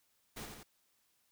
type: noise with echo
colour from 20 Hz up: pink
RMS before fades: -45 dBFS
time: 0.36-0.46 s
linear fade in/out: 10 ms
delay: 87 ms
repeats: 2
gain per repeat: -4 dB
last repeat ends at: 0.634 s
effects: white hiss -75 dBFS RMS until 1.31 s